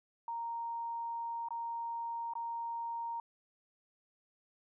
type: tone with dropouts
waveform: sine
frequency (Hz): 930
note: A#5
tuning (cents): -4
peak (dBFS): -36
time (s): 0.28-3.2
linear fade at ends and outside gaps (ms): 2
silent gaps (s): 1.486-1.506 / 2.336-2.353
effects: none